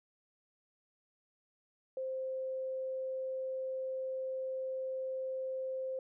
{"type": "tone", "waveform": "sine", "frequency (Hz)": 523.3, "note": "C5", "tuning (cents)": 0, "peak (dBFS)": -35, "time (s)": [1.97, 5.99], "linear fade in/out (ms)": 2, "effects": []}